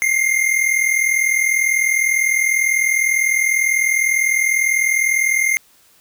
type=tone pair together; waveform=square; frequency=2093 / 2133 Hz; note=C7 / C7; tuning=0 / +33 cents; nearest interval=unison; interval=33 cents; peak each=-18 dBFS; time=0.02-5.57 s; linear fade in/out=0 ms; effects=white hiss -53 dBFS RMS until 6 s